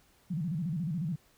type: tone with vibrato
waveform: sine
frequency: 164.81 Hz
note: E3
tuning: in tune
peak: -30 dBFS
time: 0.3-1.16 s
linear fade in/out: 10 ms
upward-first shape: square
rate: 14 Hz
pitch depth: 170 cents each way
effects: pink hiss -65 dBFS RMS until 1.37 s